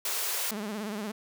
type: high-pass noise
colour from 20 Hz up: white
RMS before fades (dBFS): -31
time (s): 0.05-0.51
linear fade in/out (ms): 2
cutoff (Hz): 360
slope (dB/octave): 96
type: tone with vibrato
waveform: sawtooth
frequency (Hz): 210.4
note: G#3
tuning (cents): +23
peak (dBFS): -29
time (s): 0.51-1.12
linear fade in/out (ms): 10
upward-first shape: sine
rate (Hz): 17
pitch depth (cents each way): 93
effects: none